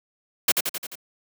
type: noise with echo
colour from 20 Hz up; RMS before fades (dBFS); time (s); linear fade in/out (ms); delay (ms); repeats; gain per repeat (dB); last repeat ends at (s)
white; -18; 0.48-0.52; 5; 87; 5; -4; 0.955
effects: high-pass 150 Hz 12 dB/octave